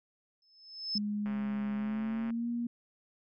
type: tone with exponential growth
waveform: sine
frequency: 5230 Hz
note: E8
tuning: 15 cents flat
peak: -28 dBFS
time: 0.42-0.98 s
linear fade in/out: 2 ms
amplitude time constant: 120 ms
type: tone with pitch glide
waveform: sine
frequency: 207.7 to 237.2 Hz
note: G#3 to A#3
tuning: 0 to +30 cents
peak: -31 dBFS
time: 0.95-2.67 s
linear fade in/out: 5 ms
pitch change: +230 cents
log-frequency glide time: 1.74-2.48 s
type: click train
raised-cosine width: 0.5 ms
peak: -32 dBFS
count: 142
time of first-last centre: 1.26-2.304 s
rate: 135 Hz
effects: none